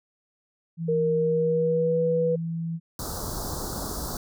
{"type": "tone", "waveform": "sine", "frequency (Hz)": 165.5, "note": "E3", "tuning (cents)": 7, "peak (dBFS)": -27, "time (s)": [0.77, 2.8], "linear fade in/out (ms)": 50}
{"type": "tone with pitch glide", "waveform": "sine", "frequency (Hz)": [466.2, 490.8], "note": ["A#4", "B4"], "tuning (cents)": [0, -11], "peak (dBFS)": -21, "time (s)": [0.88, 2.36], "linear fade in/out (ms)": 10, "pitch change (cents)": 89, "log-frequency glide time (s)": [1.14, 1.99]}
{"type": "band-stop noise", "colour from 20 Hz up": "pink", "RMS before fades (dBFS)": -32, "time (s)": [2.99, 4.17], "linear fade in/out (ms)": 2, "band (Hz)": [1400, 4200], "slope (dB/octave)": 48}
{"effects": []}